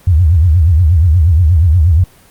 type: tone with vibrato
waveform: sine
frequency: 83.2 Hz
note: E2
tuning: 17 cents sharp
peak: -5 dBFS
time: 0.07-2.04 s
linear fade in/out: 5 ms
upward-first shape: triangle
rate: 8.4 Hz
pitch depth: 250 cents each way
effects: pink hiss -44 dBFS RMS until 2.3 s + Opus 24 kbps